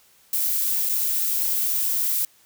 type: noise with dropouts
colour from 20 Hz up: violet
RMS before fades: -23 dBFS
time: 0.33-2.25 s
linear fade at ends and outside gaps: 2 ms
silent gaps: 0.89-0.894 s
effects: white hiss -57 dBFS RMS until 2.45 s